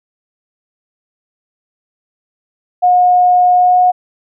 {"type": "tone with pitch glide", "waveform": "sine", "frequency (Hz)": [721, 726.4], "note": ["F#5", "F#5"], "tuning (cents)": [-45, -32], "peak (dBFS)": -6, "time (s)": [2.82, 3.92], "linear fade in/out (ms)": 20, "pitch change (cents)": 13, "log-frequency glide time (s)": [3.55, 3.79], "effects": []}